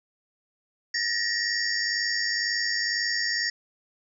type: tone cluster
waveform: sine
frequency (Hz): 1790 / 1892 / 4735 / 5430 / 6700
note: A6 / A#6 / D8 / F8 / G#8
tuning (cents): +29 / +25 / +13 / -50 / +14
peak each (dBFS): -32 / -28 / -32 / -30 / -37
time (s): 0.94-3.5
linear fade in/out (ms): 5
effects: none